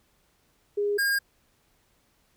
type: tone pair in turn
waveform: sine / square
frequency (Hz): 410 / 1618.4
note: G#4 / G#6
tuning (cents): -22 / -45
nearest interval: 2 octaves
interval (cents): 2377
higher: second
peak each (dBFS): -23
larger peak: neither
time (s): 0.77-0.98 / 0.98-1.19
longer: neither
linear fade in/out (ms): 10
effects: pink hiss -67 dBFS RMS until 2.36 s